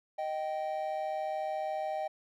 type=tone pair together; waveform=triangle; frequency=623 / 777.1 Hz; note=D#5 / G5; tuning=+2 / -15 cents; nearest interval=major third; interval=383 cents; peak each=-33 / -33 dBFS; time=0.18-2.08 s; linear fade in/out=10 ms; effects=none